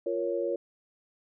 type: chord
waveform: sine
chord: Bb minor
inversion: second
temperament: equal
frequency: 349.2 / 466.2 / 554.4 Hz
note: F4 / Bb4 / Db5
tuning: 0 / 0 / 0 cents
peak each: -32 / -32 / -31 dBFS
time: 0.06-0.56 s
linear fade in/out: 5 ms
effects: none